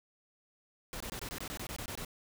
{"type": "noise bursts", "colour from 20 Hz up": "pink", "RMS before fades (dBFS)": -41, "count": 12, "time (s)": [0.93, 2.048], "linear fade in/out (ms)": 0, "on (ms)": 73, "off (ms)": 22, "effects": []}